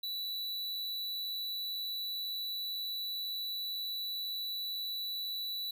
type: tone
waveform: square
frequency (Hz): 3951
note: B7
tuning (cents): 0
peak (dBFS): -36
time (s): 0.03-5.71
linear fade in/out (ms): 5
effects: none